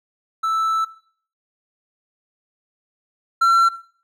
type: tone pair in turn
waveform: triangle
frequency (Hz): 1318.5 / 1355.6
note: E6 / E6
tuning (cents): 0 / +48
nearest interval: unison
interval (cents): 48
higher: second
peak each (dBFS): -16 / -10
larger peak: second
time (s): 0.43-0.85 / 3.41-3.69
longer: first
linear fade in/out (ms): 10
effects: noise-tail reverb RT60 0.5 s tail -17 dB re dry